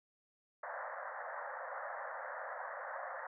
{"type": "band-pass noise", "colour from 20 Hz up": "pink", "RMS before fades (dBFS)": -44, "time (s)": [0.63, 3.27], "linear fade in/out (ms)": 5, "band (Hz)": [520, 1900], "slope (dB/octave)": 96, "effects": []}